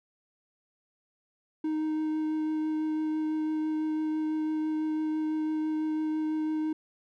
triangle tone with vibrato, 310.9 Hz, D#4, 1 cent flat, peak -25 dBFS, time 1.64-6.73 s, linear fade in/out 5 ms, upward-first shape triangle, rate 6 Hz, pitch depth 10 cents each way, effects none

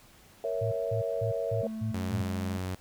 sine chord, A# diminished, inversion none, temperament equal, 466.2 / 554.4 / 659.3 Hz, A#4 / C#5 / E5, 0 / 0 / 0 cents, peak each -33 dBFS, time 0.44-1.67 s, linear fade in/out 2 ms
sine tone bursts, 110 Hz, A2, in tune, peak -29 dBFS, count 6, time 0.61-2.22 s, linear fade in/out 10 ms, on 110 ms, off 190 ms
triangle tone with pitch glide, 220 to 209 Hz, A3 to G#3, 0 to +11 cents, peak -32 dBFS, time 1.63-2.58 s, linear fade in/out 5 ms, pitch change -89 cents, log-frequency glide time 1.95-2.21 s
sawtooth tone, 92.5 Hz, F#2, in tune, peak -28 dBFS, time 1.94-2.75 s, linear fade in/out 5 ms
effects pink hiss -57 dBFS RMS until 2.8 s

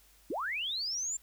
sine linear sweep, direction up, 233.1 to 7400 Hz, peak -32 dBFS, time 0.3-1.17 s, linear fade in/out 5 ms, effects added 50 Hz sine -64 dBFS peak until 1.22 s + white hiss -63 dBFS RMS until 1.22 s

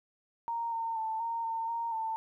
sine tone with pitch steps, 929 / 912 / 885 / 922 / 907 / 927 / 892 Hz, A#5 / A#5 / A5 / A#5 / A#5 / A#5 / A5, -6 / -38 / +10 / -19 / -48 / -10 / +23 cents, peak -31 dBFS, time 0.48-2.16 s, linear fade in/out 0 ms, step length 240 ms, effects 12-bit

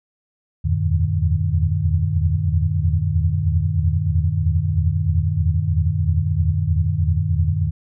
sine tone cluster, 80.6 / 83.7 / 93.6 / 115.8 / 151.9 Hz, E2 / E2 / F#2 / A#2 / D#3, -38 / +27 / +20 / -11 / -41 cents, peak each -24 / -22 / -20 / -27 / -22 dBFS, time 0.64-7.71 s, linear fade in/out 20 ms, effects none

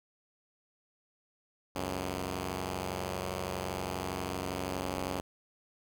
5% pulse tone pair together, 69.3 / 92.5 Hz, C#2 / F#2, 0 / 0 cents, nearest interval perfect fourth, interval 500 cents, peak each -28 / -24 dBFS, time 1.75-5.21 s, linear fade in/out 10 ms, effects none

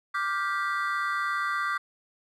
triangle chord, G dominant seventh, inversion second, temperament just, 1176 / 1411.2 / 1568 / 1960 Hz, D6 / F6 / G6 / B6, +2 / +18 / 0 / -14 cents, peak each -27 / -32 / -31 / -33 dBFS, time 0.14-1.78 s, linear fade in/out 10 ms, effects none

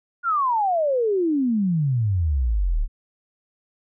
sine exponential sweep, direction down, 1444 to 33.2 Hz, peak -18 dBFS, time 0.23-2.88 s, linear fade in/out 50 ms, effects none

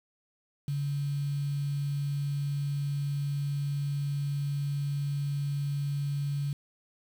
sine tone with quantisation, 142.4 Hz, C#3, 47 cents sharp, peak -28 dBFS, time 0.68-6.53 s, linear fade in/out 2 ms, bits 8, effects none

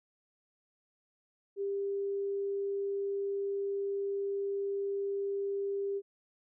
sine tone, 397.7 Hz, G4, 25 cents sharp, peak -31 dBFS, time 1.56-6.02 s, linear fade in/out 50 ms, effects none

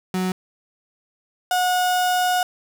35% pulse tone pair in turn, 185 / 726.9 Hz, F#3 / F#5, 0 / -31 cents, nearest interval 2 octaves, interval 2369 cents, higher second, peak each -19 / -16 dBFS, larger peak second, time 0.14-0.32 / 1.51-2.43 s, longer second, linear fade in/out 2 ms, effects none

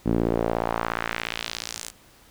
sawtooth tone with band-pass filter sweep, 57 Hz, A#1, 38 cents flat, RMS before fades -27 dBFS, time 0.05-1.91 s, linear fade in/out 20 ms, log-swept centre 250 to 8700 Hz, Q 1.5, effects pink hiss -54 dBFS RMS until 2.3 s

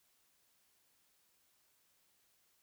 silence, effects white hiss -74 dBFS RMS until 2.62 s

